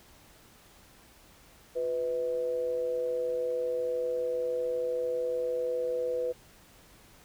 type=tone with amplitude modulation; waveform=sine; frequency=497.4 Hz; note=B4; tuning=12 cents sharp; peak=-25 dBFS; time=1.75-6.33 s; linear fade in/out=20 ms; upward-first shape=sine; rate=142 Hz; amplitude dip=60%; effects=pink hiss -57 dBFS RMS until 7.24 s